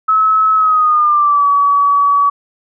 sine tone with pitch glide, 1292 to 1137.8 Hz, E6 to C#6, -35 to +45 cents, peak -8 dBFS, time 0.08-2.3 s, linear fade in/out 10 ms, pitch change -220 cents, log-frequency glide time 0.55-1.48 s, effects none

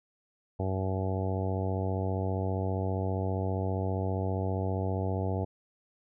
harmonic tone, 95 Hz, F#2, 46 cents sharp, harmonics 1 / 2 / 3 / 4 / 5 / 6 / 7 / 8 / 9, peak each -30 / -37 / -39 / -39 / -38 / -43 / -39 / -44 / -43 dBFS, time 0.59-5.45 s, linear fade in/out 10 ms, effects none

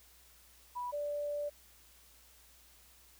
sine tone pair in turn, 981 / 584.3 Hz, B5 / D5, -12 / -9 cents, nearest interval major sixth, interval 897 cents, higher first, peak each -36 / -34 dBFS, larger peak second, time 0.75-0.92 / 0.92-1.5 s, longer second, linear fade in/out 20 ms, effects added 60 Hz sine -66 dBFS peak until 3.19 s + white hiss -62 dBFS RMS until 3.19 s

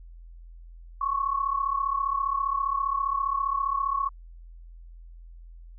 sine tone pair together, 1083 / 1118 Hz, C#6 / C#6, -41 / +14 cents, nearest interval minor second, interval 55 cents, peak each -28 / -26 dBFS, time 1.01-4.09 s, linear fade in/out 5 ms, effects added 42 Hz sine -43 dBFS peak until 5.78 s

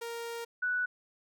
sawtooth / sine tone pair in turn, 466.2 / 1480.1 Hz, A#4 / F#6, 0 / 0 cents, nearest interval octave + minor sixth, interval 2000 cents, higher second, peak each -33 / -28 dBFS, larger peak second, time 0.01-0.45 / 0.62-0.86 s, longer first, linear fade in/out 10 ms, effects none

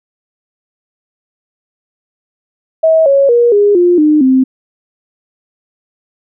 sine tone with pitch steps, 643 / 553.3 / 476.2 / 409.8 / 352.6 / 303.5 / 261.1 Hz, E5 / C#5 / A#4 / G#4 / F4 / D#4 / C4, -43 / -3 / +37 / -23 / +17 / -43 / -3 cents, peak -5 dBFS, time 2.83-4.44 s, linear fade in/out 10 ms, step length 230 ms, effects none

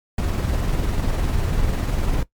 brown noise with tremolo, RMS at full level -19 dBFS, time 0.18-2.23 s, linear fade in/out 2 ms, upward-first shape sine, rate 20 Hz, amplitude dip 35%, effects noise-tail reverb RT60 0.1 s tail -18 dB re dry + MP3 96 kbps

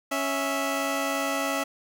15% pulse tone pair together, 276.7 / 656.2 Hz, C#4 / E5, -3 / -8 cents, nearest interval octave + minor third, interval 1495 cents, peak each -22 dBFS, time 0.11-1.64 s, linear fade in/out 10 ms, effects none

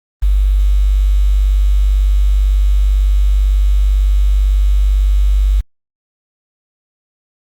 sine tone with quantisation, 49 Hz, G1, in tune, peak -8 dBFS, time 0.22-5.61 s, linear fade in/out 10 ms, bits 6, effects Opus 32 kbps

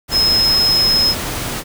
sine tone in noise, 5140 Hz, E8, 45 cents flat, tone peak -11 dBFS, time 0.11-1.15 s, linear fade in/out 50 ms, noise pink, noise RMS -23 dBFS, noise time 0.08-1.64 s, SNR +9 dB, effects none

